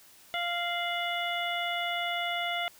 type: harmonic tone with a mistuned harmonic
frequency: 695 Hz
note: F5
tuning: 9 cents flat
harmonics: 1 / 2 / 3 / 4 / 5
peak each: -33 / -37 / -34 / -37 / -38 dBFS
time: 0.34-2.68 s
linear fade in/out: 0 ms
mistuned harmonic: 4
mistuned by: +88 cents
effects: white hiss -56 dBFS RMS until 2.79 s